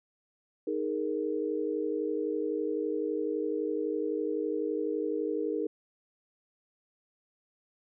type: chord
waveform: sine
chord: D# suspended fourth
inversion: none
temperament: just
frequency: 311.1 / 414.8 / 466.7 Hz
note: D#4 / G#4 / A#4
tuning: 0 / -2 / +2 cents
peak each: -33 dBFS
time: 0.67-5.67 s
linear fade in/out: 5 ms
effects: none